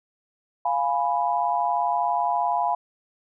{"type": "chord", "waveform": "sine", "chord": "F diminished", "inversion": "none", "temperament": "equal", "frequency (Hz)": [698.5, 830.6, 987.8], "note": ["F5", "Ab5", "Cb6"], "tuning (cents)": [0, 0, 0], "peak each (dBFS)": -25, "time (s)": [0.65, 2.75], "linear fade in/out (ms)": 5, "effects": []}